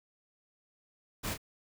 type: noise with echo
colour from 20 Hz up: pink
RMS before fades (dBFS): -36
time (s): 1.23-1.35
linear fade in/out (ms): 20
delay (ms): 28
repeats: 1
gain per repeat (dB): -6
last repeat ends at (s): 1.378
effects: none